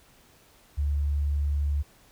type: tone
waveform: sine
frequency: 72.2 Hz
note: D2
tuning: 29 cents flat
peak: -23 dBFS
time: 0.77-1.83 s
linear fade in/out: 20 ms
effects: pink hiss -58 dBFS RMS until 2.11 s